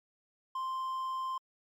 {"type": "tone", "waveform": "triangle", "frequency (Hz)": 1046, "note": "C6", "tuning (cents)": -1, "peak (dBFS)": -31, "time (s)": [0.55, 1.38], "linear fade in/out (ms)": 5, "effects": ["MP3 96 kbps"]}